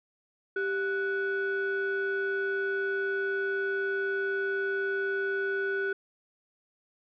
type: tone pair together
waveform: sine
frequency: 392 / 1480 Hz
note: G4 / F#6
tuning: 0 / 0 cents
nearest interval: octave + major seventh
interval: 2300 cents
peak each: -28 / -29 dBFS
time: 0.56-5.93 s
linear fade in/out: 5 ms
effects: tanh soft clip ceiling -23 dBFS